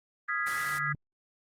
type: chord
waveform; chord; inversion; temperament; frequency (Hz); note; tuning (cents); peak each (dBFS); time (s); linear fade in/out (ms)
sine; F half-diminished seventh; third; equal with one note detuned; 1244.5 / 1383.3 / 1661.2 / 1975.5; Eb6 / F6 / Ab6 / Cb7; 0 / -17 / 0 / 0; -34 / -37 / -32 / -33; 0.28-0.93; 10
type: tone with exponential growth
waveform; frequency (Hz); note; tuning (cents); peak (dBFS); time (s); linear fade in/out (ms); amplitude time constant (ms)
sine; 146.83; D3; 0; -31; 0.39-0.95; 2; 120
type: noise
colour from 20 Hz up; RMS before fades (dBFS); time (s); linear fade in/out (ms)
white; -39; 0.46-0.79; 10
effects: low-pass 12000 Hz 12 dB/octave + Opus 24 kbps